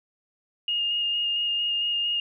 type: tone with vibrato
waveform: sine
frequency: 2841 Hz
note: F7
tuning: 29 cents sharp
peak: -23 dBFS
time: 0.68-2.2 s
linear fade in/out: 2 ms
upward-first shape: square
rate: 4.4 Hz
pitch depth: 10 cents each way
effects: none